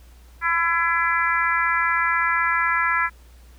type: harmonic tone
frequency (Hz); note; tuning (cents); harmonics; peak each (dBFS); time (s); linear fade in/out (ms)
335.9; E4; +33; 3 / 4 / 5 / 6 / 7; -25 / -23 / -23 / -25 / -30; 0.41-3.1; 50
effects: added 60 Hz sine -45 dBFS peak until 3.58 s + pink hiss -56 dBFS RMS until 3.58 s